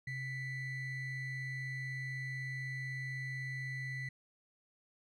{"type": "ring-modulated tone", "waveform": "triangle", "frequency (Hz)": 1053, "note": "C6", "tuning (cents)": 11, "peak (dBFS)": -33, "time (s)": [0.07, 4.09], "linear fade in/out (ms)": 5, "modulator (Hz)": 921, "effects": []}